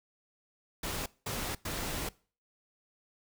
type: noise bursts at uneven times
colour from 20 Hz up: pink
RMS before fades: -36 dBFS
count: 3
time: 0.83-1.06 / 1.26-1.55 / 1.65-2.09 s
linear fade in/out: 5 ms
effects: noise-tail reverb RT60 0.4 s tail -22 dB re dry